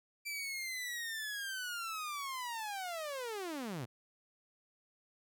sawtooth linear sweep, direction down, 2345 to 105.1 Hz, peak -35 dBFS, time 0.25-3.86 s, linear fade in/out 20 ms, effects none

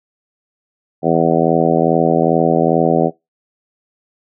harmonic tone, 82.41 Hz, E2, in tune, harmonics 2 / 3 / 4 / 5 / 6 / 7 / 8 / 9, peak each -19 / -19 / -19 / -19 / -19 / -19 / -19 / -19 dBFS, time 1.02-3.11 s, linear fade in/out 50 ms, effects noise-tail reverb RT60 0.2 s tail -22 dB re dry

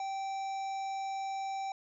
harmonic tone with a mistuned harmonic, 778 Hz, G5, 13 cents flat, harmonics 1 / 3 / 5 / 7 / 9, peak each -34 / -49 / -53 / -56 / -57 dBFS, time 0-1.72 s, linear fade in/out 2 ms, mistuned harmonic 9, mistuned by -60 cents, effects none

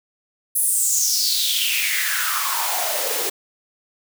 white noise with high-pass filter sweep, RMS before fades -21 dBFS, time 0.55-3.3 s, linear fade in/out 10 ms, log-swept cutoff 11000 to 390 Hz, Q 5.5, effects none

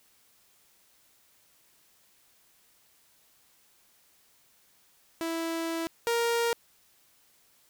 sawtooth tone pair in turn, 329.6 / 467.7 Hz, E4 / A#4, 0 / +6 cents, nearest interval tritone, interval 606 cents, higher second, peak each -26 / -21 dBFS, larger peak second, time 5.21-5.87 / 6.07-6.53 s, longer first, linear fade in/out 0 ms, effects white hiss -64 dBFS RMS until 7.69 s

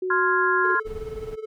sine tone, 370 Hz, F#4, in tune, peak -24 dBFS, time 0.02-0.75 s, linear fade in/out 5 ms
sine chord, F minor, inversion second, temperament equal, 1046.5 / 1396.9 / 1661.2 Hz, C6 / F6 / Ab6, 0 / 0 / 0 cents, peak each -23 / -23 / -24 dBFS, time 0.1-0.8 s, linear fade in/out 5 ms
triangle tone with tremolo, 436.3 Hz, A4, 15 cents flat, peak -26 dBFS, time 0.64-1.46 s, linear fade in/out 10 ms, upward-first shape sine, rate 19 Hz, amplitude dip 80%
brown noise, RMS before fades -38 dBFS, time 0.85-1.36 s, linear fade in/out 20 ms
effects none

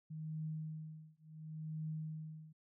sine tone with tremolo, 156.5 Hz, D#3, 10 cents sharp, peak -38 dBFS, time 0.1-2.53 s, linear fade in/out 10 ms, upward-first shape triangle, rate 0.7 Hz, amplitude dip 100%, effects none

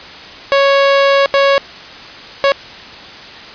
sawtooth tone bursts at uneven times, 554.4 Hz, C#5, in tune, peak -4 dBFS, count 3, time 0.52-1.26 / 1.34-1.58 / 2.44-2.52 s, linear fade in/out 0 ms, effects white hiss -32 dBFS RMS until 3.54 s + resampled to 11025 Hz

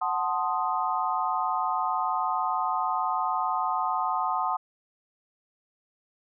sine chord, F# diminished seventh, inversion none, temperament equal, 740 / 880 / 1046.5 / 1244.5 Hz, F#5 / A5 / C6 / Eb6, 0 / 0 / 0 / 0 cents, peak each -30 dBFS, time 0.01-4.57 s, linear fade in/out 10 ms, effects none

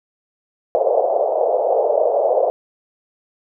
white band-pass noise, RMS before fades -17 dBFS, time 0.75-2.5 s, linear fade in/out 0 ms, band 470 to 690 Hz, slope 48 dB/octave, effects none

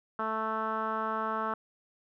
10% pulse tone with low-pass filter, 220 Hz, A3, in tune, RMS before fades -32 dBFS, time 0.19-1.54 s, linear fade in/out 2 ms, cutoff 1300 Hz, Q 3.7, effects none

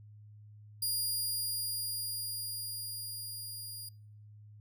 15% pulse tone with level ramp, 4835 Hz, D8, 50 cents sharp, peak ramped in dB -24 to -36 dBFS, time 0.82-3.89 s, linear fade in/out 5 ms, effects noise-tail reverb RT60 0.6 s tail -26 dB re dry + added 105 Hz sine -51 dBFS peak until 4.6 s

